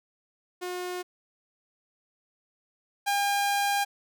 sawtooth tone pair in turn, 360 / 805.8 Hz, F#4 / G5, -47 / +48 cents, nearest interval octave + major second, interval 1395 cents, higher second, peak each -28 / -20 dBFS, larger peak second, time 0.61-1.03 / 3.06-3.85 s, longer second, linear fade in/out 20 ms, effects none

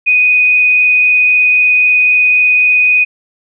sine tone with frequency modulation, 2489 Hz, D#7, in tune, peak -6 dBFS, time 0.06-3.05 s, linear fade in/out 20 ms, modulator 23.8 Hz, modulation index 0.83, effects none

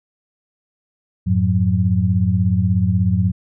sine tone cluster, 90.6 / 107.1 / 182.7 Hz, F#2 / A2 / F#3, -36 / -46 / -22 cents, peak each -18 dBFS, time 1.26-3.32 s, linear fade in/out 20 ms, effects none

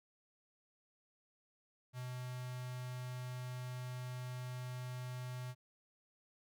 square tone with notch filter, 125.7 Hz, B2, 31 cents sharp, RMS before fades -44 dBFS, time 1.93-5.55 s, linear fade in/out 50 ms, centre 340 Hz, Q 1.2, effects none

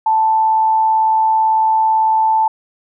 sine tone with amplitude modulation, 880 Hz, A5, in tune, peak -9 dBFS, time 0.06-2.48 s, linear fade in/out 5 ms, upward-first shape sine, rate 118 Hz, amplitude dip 30%, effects none

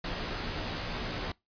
pink noise with comb filter, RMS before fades -35 dBFS, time 0.04-1.32 s, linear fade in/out 5 ms, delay 15 ms, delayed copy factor -0.6, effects noise-tail reverb RT60 0.2 s tail -23 dB re dry + resampled to 11025 Hz

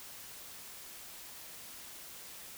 silence, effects white hiss -49 dBFS RMS until 2.57 s

